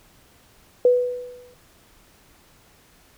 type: tone with exponential decay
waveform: sine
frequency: 493.9 Hz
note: B4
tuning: in tune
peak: -10 dBFS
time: 0.85-1.54 s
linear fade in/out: 2 ms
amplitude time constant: 150 ms
effects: pink hiss -55 dBFS RMS until 3.17 s